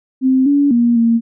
sine tone with pitch steps, 261.2 / 284.7 / 237.1 / 230.8 Hz, C4 / C#4 / A#3 / A#3, -3 / +46 / +30 / -17 cents, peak -9 dBFS, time 0.21-1.21 s, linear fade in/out 50 ms, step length 250 ms, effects none

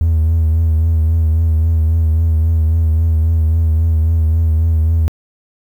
triangle tone with vibrato, 80.7 Hz, E2, 36 cents flat, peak -7 dBFS, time 0.01-5.08 s, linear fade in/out 0 ms, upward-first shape triangle, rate 3.7 Hz, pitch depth 52 cents each way, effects tanh soft clip ceiling -5 dBFS + 8-bit

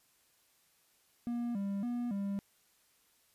triangle tone with pitch steps, 238.3 / 198.6 / 241.4 / 199 Hz, A#3 / G3 / B3 / G3, +38 / +23 / -39 / +26 cents, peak -31 dBFS, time 1.27-2.39 s, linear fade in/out 0 ms, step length 280 ms, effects white hiss -70 dBFS RMS until 3.34 s + resampled to 32000 Hz

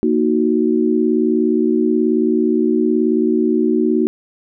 sine chord, D# minor, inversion second, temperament equal, 233.1 / 311.1 / 370 Hz, A#3 / D#4 / F#4, 0 / 0 / 0 cents, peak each -17 dBFS, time 0.03-4.07 s, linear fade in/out 0 ms, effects none

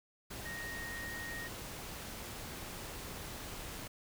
sine tone in noise, 1864.7 Hz, A#6, in tune, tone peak -42 dBFS, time 0.45-1.48 s, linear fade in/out 10 ms, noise pink, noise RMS -45 dBFS, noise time 0.3-3.88 s, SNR 0 dB, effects none

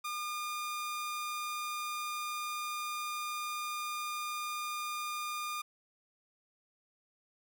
sawtooth tone, 1211 Hz, D#6, 47 cents flat, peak -32 dBFS, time 0.04-5.62 s, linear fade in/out 10 ms, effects none

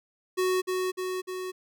square tone with echo, 370 Hz, F#4, in tune, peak -24 dBFS, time 0.37-0.62 s, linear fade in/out 20 ms, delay 300 ms, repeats 3, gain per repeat -3 dB, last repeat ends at 1.52 s, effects none

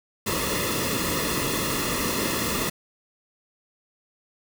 pink noise with comb filter, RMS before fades -26 dBFS, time 0.26-2.7 s, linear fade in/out 10 ms, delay 1.3 ms, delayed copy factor -0.75, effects none

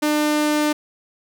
sawtooth tone, 300.1 Hz, D4, 38 cents sharp, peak -13 dBFS, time 0.02-0.73 s, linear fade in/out 10 ms, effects none

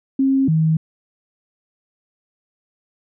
sine tone pair in turn, 268.9 / 159.01 Hz, C4 / D#3, +47 / +38 cents, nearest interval major sixth, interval 909 cents, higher first, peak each -13 dBFS, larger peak neither, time 0.19-0.48 / 0.48-0.77 s, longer neither, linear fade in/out 5 ms, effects none

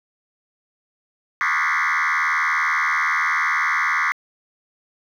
sine tone with frequency modulation, 1593 Hz, G6, 27 cents sharp, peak -15 dBFS, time 1.41-4.12 s, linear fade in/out 0 ms, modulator 80.5 Hz, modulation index 6.5, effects tanh soft clip ceiling -16 dBFS + 9-bit

